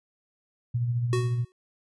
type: tone with tremolo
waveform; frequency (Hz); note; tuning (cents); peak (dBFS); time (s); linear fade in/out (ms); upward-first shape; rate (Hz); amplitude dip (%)
sine; 120; B2; -49; -22; 0.74-1.45; 10; sine; 14; 40
type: tone with exponential decay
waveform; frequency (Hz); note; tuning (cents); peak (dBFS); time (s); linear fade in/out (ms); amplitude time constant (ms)
square; 370; F#4; 0; -23; 1.13-1.52; 0; 83
effects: resampled to 24000 Hz